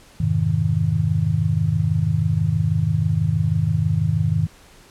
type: chord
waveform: sine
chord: F minor seventh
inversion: none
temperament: just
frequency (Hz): 87.31 / 104.77 / 130.96 / 157.15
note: F2 / Ab2 / C3 / Eb3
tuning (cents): 0 / +16 / +2 / +18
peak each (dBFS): -26 / -21 / -25 / -20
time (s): 0.2-4.47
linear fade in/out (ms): 5
effects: pink hiss -49 dBFS RMS until 4.9 s + low-pass 11000 Hz 12 dB/octave